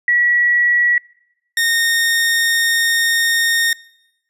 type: tone pair in turn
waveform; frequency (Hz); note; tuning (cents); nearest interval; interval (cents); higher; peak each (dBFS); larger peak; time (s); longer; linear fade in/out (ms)
sine / sawtooth; 1932 / 1842.9; B6 / A#6; -39 / -20; minor second; 81; first; -11 / -10; second; 0.08-0.98 / 1.57-3.73; second; 2
effects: noise-tail reverb RT60 0.9 s tail -24 dB re dry + resampled to 32000 Hz